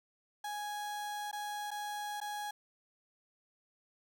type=tone with dropouts; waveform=35% pulse; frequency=830.6 Hz; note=G#5; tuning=in tune; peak=-36 dBFS; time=0.44-2.51 s; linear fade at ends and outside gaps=5 ms; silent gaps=1.314-1.328 / 1.707-1.713 / 2.203-2.213 s; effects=none